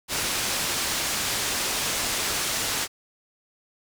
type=low-pass noise; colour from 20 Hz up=white; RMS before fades=-27 dBFS; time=0.08-2.88 s; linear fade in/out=50 ms; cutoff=8100 Hz; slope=12 dB/octave; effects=none